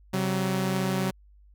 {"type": "tone pair together", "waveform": "sawtooth", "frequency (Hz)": [133.29, 188.5], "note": ["C3", "F#3"], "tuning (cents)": [32, 32], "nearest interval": "tritone", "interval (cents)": 600, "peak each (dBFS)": [-26, -22], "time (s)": [0.13, 1.11], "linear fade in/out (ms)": 10, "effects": ["added 50 Hz sine -52 dBFS peak until 1.54 s"]}